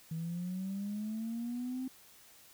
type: linear sweep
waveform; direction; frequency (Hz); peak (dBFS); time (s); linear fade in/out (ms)
sine; up; 159.4 to 261.6; -34; 0.11-1.88; 5
effects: tanh soft clip ceiling -31 dBFS + white hiss -59 dBFS RMS until 2.53 s